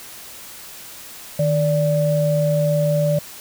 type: tone pair together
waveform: sine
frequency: 154.42 / 583 Hz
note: D#3 / D5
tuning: -13 / -13 cents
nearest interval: octave + major seventh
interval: 2300 cents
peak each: -18 dBFS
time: 1.39-3.19 s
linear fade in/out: 5 ms
effects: white hiss -38 dBFS RMS until 3.4 s